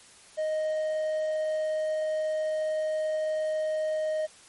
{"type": "tone", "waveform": "triangle", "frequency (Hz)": 622.3, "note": "D#5", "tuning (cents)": 0, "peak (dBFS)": -24, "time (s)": [0.37, 4.27], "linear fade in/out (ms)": 20, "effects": ["white hiss -53 dBFS RMS until 4.48 s", "MP3 48 kbps"]}